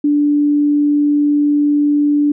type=tone; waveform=sine; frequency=292.4 Hz; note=D4; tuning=7 cents flat; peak=-10 dBFS; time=0.04-2.32 s; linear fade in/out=5 ms; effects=none